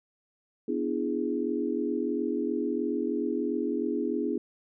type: chord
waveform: sine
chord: E dominant seventh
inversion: second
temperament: equal with one note detuned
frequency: 246.9 / 293.7 / 336.7 / 415.3 Hz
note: B3 / D4 / E4 / G#4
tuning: 0 / 0 / +37 / 0 cents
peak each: -32 dBFS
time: 0.68-4.38 s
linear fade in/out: 5 ms
effects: none